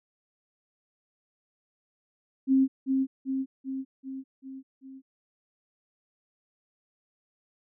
sine tone with echo, 266.3 Hz, C4, 31 cents sharp, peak -18 dBFS, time 2.47-2.68 s, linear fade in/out 50 ms, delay 390 ms, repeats 6, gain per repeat -4 dB, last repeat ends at 5.02 s, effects none

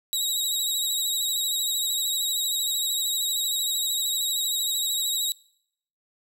20% pulse tone with vibrato, 3837 Hz, A#7, 49 cents sharp, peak -18 dBFS, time 0.13-5.32 s, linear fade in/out 0 ms, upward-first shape triangle, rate 13 Hz, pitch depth 55 cents each way, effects noise-tail reverb RT60 0.7 s tail -24 dB re dry

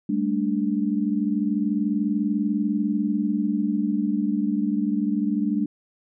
sine chord, G suspended second, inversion none, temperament equal with one note detuned, 199.77 / 220 / 293.7 Hz, G3 / A3 / D4, +33 / 0 / 0 cents, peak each -25 dBFS, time 0.09-5.66 s, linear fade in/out 5 ms, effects none

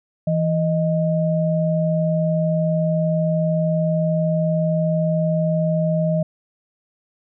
sine tone pair together, 164.75 / 622 Hz, E3 / D#5, -1 / -1 cents, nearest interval octave + major seventh, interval 2300 cents, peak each -18 / -21 dBFS, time 0.27-6.23 s, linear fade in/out 5 ms, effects none

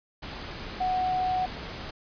sine tone in noise, 740 Hz, F#5, in tune, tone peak -24 dBFS, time 0.8-1.46 s, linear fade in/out 10 ms, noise pink, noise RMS -38 dBFS, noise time 0.22-1.91 s, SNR +11 dB, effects resampled to 11025 Hz

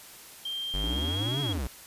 sine tone with pitch glide, 3174 to 3294 Hz, G7 to G#7, +21 to -15 cents, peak -31 dBFS, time 0.45-1.53 s, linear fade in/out 5 ms, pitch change +64 cents, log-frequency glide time 0.77-1.22 s
square exponential two-way sweep, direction up then down, 45.54 to 146.3 to 56.3 Hz, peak -30 dBFS, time 0.74-1.67 s, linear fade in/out 0 ms, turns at 1.41 s
triangle tone bursts, 289.2 Hz, D4, 27 cents flat, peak -32 dBFS, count 13, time 0.84-1.582 s, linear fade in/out 0 ms, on 34 ms, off 25 ms
effects white hiss -48 dBFS RMS until 1.86 s + resampled to 32000 Hz

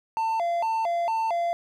triangle tone with vibrato, 784 Hz, G5, in tune, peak -21 dBFS, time 0.17-1.53 s, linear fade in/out 0 ms, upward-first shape square, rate 2.2 Hz, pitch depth 230 cents each way, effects none

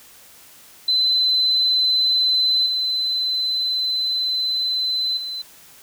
sine tone with level steps, 4041 Hz, B7, 39 cents sharp, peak -15 / -19 / -26 dBFS, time 0.88-5.42 s, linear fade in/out 5 ms, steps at 2.66 / 5.17 s, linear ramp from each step 2 ms, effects white hiss -47 dBFS RMS until 5.82 s

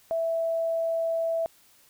sine tone, 659.3 Hz, E5, in tune, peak -24 dBFS, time 0.11-1.46 s, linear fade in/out 0 ms, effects white hiss -59 dBFS RMS until 1.89 s

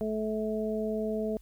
harmonic tone, 216.6 Hz, A3, 27 cents flat, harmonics 1 / 2 / 3, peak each -32 / -32 / -35 dBFS, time 0.01-1.37 s, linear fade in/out 0 ms, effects added 50 Hz sine -50 dBFS peak until 1.41 s + white hiss -66 dBFS RMS until 1.41 s

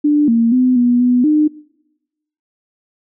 sine tone with pitch steps, 295.6 / 230.5 / 253.6 / 243.1 / 247.3 / 303.4 Hz, D4 / A#3 / B3 / B3 / B3 / D#4, +11 / -19 / +46 / -27 / +3 / -44 cents, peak -9 dBFS, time 0.04-1.48 s, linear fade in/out 10 ms, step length 240 ms, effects noise-tail reverb RT60 1.0 s tail -24 dB re dry

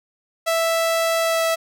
sawtooth tone with pitch glide, 659.3 to 655.5 Hz, E5 to E5, 0 to -10 cents, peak -14 dBFS, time 0.46-1.56 s, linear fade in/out 20 ms, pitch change -10 cents, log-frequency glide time 1.2-1.44 s, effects none

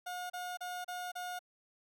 30% pulse tone bursts, 719 Hz, F#5, 50 cents flat, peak -36 dBFS, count 5, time 0.06-1.392 s, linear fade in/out 10 ms, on 240 ms, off 33 ms, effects none

